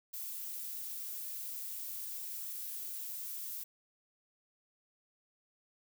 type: noise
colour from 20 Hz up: violet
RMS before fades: -42 dBFS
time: 0.13-3.64 s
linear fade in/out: 10 ms
effects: none